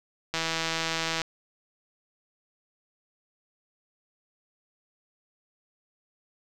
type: click train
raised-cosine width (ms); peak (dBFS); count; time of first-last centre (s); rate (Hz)
0.2; -11; 144; 0.34-1.217; 163
effects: none